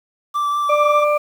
triangle tone with vibrato, 1168 Hz, D6, 10 cents flat, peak -15 dBFS, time 0.34-1.05 s, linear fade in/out 20 ms, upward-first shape triangle, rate 5.1 Hz, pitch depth 15 cents each way
harmonic tone, 593 Hz, D5, 17 cents sharp, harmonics 1 / 2 / 4, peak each -15 / -19 / -26 dBFS, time 0.69-1.18 s, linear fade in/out 10 ms
effects 7-bit

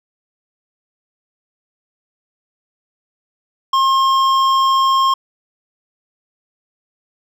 sine tone with hard clipping, 1069 Hz, C6, 37 cents sharp, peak -13 dBFS, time 3.73-5.14 s, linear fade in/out 5 ms, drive 10 dB, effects none

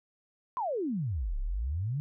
sine exponential two-way sweep, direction down then up, 1066 to 31.37 to 153.3 Hz, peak -29 dBFS, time 0.57-2 s, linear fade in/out 0 ms, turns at 1.38 s, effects none

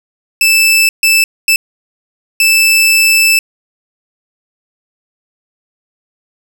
sawtooth tone bursts at uneven times, 2637 Hz, E7, in tune, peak -3 dBFS, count 4, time 0.41-0.89 / 1.03-1.24 / 1.48-1.56 / 2.4-3.39 s, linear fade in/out 2 ms, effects none

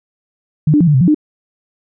sine tone with pitch steps, 152.8 / 296.2 / 172.4 / 148.5 / 129.9 / 176.5 / 303 Hz, D#3 / D4 / F3 / D3 / C3 / F3 / D#4, -31 / +15 / -22 / +20 / -12 / +19 / -46 cents, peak -7 dBFS, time 0.67-1.146 s, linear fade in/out 5 ms, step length 68 ms, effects none

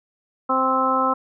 harmonic tone, 261.6 Hz, C4, in tune, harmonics 1 / 2 / 3 / 4 / 5, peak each -26 / -25 / -26 / -22 / -21 dBFS, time 0.49-1.14 s, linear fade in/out 10 ms, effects none

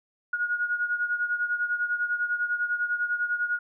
sine beating tone pair, 1441 / 1451 Hz, F#6 / F#6, -46 / -34 cents, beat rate 10 Hz, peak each -26 / -31 dBFS, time 0.33-3.59 s, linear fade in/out 5 ms, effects none

